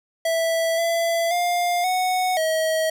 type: tone with pitch steps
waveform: square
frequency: 658 / 671 / 704 / 738 / 638 Hz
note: E5 / E5 / F5 / F#5 / D#5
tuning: -3 / +31 / +14 / -5 / +43 cents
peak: -20 dBFS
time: 0.25-2.9 s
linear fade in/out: 5 ms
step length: 530 ms
effects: none